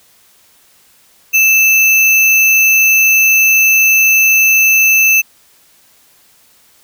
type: tone with sample-and-hold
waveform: sine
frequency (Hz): 2636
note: E7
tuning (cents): -1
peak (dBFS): -6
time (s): 1.33-5.22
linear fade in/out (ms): 20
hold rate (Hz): 8820
effects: white hiss -49 dBFS RMS until 6.83 s